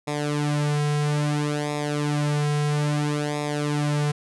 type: tone with flanger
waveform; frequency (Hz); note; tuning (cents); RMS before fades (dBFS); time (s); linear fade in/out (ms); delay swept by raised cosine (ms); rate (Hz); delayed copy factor
sawtooth; 147.7; D3; +10; -24; 0.07-4.12; 10; 0.66 to 3.46; 0.6; -0.8
effects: resampled to 24000 Hz